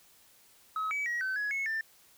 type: tone with pitch steps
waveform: sine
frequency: 1280 / 2284 / 1904 / 1531 / 1679 / 2190 / 1784 Hz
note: D#6 / D7 / A#6 / G6 / G#6 / C#7 / A6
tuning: +49 / -49 / +36 / -41 / +18 / -22 / +23 cents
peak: -28 dBFS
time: 0.76-1.81 s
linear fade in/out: 2 ms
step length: 150 ms
effects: tanh soft clip ceiling -28 dBFS + white hiss -61 dBFS RMS until 2.17 s